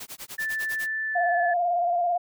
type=noise with tremolo; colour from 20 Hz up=white; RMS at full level=-37 dBFS; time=0-0.87 s; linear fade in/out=5 ms; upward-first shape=sine; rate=10 Hz; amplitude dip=100%
type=tone with pitch glide; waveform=sine; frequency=1760 to 1730.8 Hz; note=A6 to A6; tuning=0 to -29 cents; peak=-26 dBFS; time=0.38-1.54 s; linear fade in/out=10 ms; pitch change=-29 cents; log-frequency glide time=1.03-1.41 s
type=tone with vibrato; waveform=sine; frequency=699 Hz; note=F5; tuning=1 cent sharp; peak=-21 dBFS; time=1.15-2.18 s; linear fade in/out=10 ms; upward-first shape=square; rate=18 Hz; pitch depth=34 cents each way
effects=none